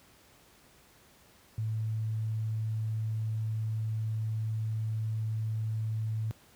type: tone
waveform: sine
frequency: 110 Hz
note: A2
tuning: in tune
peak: -29 dBFS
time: 1.58-6.31 s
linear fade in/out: 0 ms
effects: pink hiss -60 dBFS RMS until 6.55 s + high-pass 60 Hz 12 dB/octave